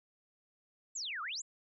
sine exponential two-way sweep, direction down then up, 7902 to 1154 to 7902 Hz, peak -37 dBFS, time 0.95-1.42 s, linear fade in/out 10 ms, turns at 1.22 s, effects none

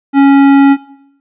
sine tone with tanh clipping, 277.2 Hz, C#4, in tune, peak -5 dBFS, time 0.13-0.77 s, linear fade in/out 50 ms, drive 15 dB, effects noise-tail reverb RT60 0.7 s tail -17 dB re dry + resampled to 8000 Hz

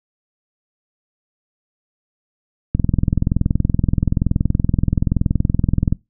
click train, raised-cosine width 5 ms, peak -3 dBFS, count 68, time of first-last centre 2.75-5.925 s, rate 21.1 Hz, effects noise-tail reverb RT60 0.2 s tail -22 dB re dry

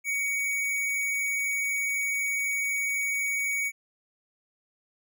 sine tone with hard clipping, 2246 Hz, C#7, 22 cents sharp, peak -27 dBFS, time 0.04-3.72 s, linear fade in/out 50 ms, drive 18 dB, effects none

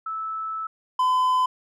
sine / triangle tone pair in turn, 1310 / 1015.4 Hz, E6 / B5, -11 / +48 cents, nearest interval major third, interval 441 cents, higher first, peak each -27 / -16 dBFS, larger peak second, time 0.06-0.67 / 0.99-1.46 s, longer first, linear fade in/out 5 ms, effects none

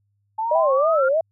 sine exponential sweep, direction up, 866 to 1422 Hz, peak -21 dBFS, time 0.38-1.09 s, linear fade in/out 10 ms
sine tone with vibrato, 587.3 Hz, D5, in tune, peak -16 dBFS, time 0.51-1.21 s, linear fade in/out 5 ms, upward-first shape sine, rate 3.2 Hz, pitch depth 200 cents each way
sine tone with exponential decay, 784 Hz, G5, in tune, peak -20 dBFS, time 0.55-1 s, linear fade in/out 5 ms, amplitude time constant 96 ms
effects added 101 Hz sine -65 dBFS peak until 1.31 s

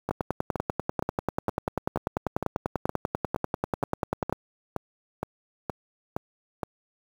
two click trains, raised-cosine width 1 ms, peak -14 / -11 dBFS, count 15 / 44, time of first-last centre 0.09-6.632 / 0.11-4.326 s, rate 2.14 / 10.2 Hz, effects high-pass 60 Hz 12 dB/octave + 7-bit

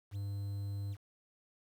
triangle tone with quantisation, 100 Hz, G2, 35 cents sharp, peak -34 dBFS, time 0.11-0.97 s, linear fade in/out 50 ms, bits 10, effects none

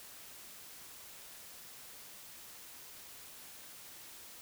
silence, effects white hiss -52 dBFS RMS until 4.41 s

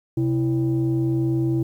sine tone pair together, 129.19 / 329.7 Hz, C3 / E4, -22 / 0 cents, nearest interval octave + major third, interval 1622 cents, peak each -20 dBFS, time 0.17-1.63 s, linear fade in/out 5 ms, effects tanh soft clip ceiling -14 dBFS + 9-bit

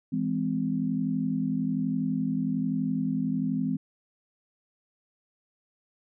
sine chord, E augmented, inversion none, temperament just, 164.81 / 206 / 257.5 Hz, E3 / G#3 / B#3, 0 / -14 / -28 cents, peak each -31 / -30 / -28 dBFS, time 0.12-3.77 s, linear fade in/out 10 ms, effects none

